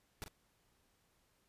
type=noise with echo; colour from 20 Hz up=pink; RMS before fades=-43 dBFS; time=0.22-0.24 s; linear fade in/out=0 ms; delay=41 ms; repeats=1; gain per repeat=-8 dB; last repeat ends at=0.281 s; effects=pink hiss -75 dBFS RMS until 1.48 s + resampled to 32000 Hz